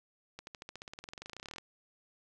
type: accelerating click train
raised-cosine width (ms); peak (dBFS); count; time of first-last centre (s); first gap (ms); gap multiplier
0.2; -27; 27; 0.39-1.583; 81; 0.95
effects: none